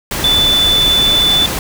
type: tone in noise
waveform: sine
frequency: 3497 Hz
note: A7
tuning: 11 cents flat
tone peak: -9 dBFS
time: 0.24-1.46 s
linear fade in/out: 2 ms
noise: pink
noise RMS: -19 dBFS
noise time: 0.11-1.59 s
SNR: +7 dB
effects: none